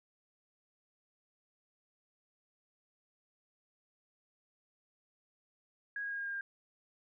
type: tone with pitch steps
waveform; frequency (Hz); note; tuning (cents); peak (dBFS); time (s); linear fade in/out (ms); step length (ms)
sine; 1649 / 1639.5 / 1630.1 / 1620.7 / 1611.3 / 1602.1; G#6 / G#6 / G#6 / G#6 / G6 / G6; -13 / -23 / -33 / -43 / +47 / +37; -36; 5.96-6.41; 2; 75
effects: none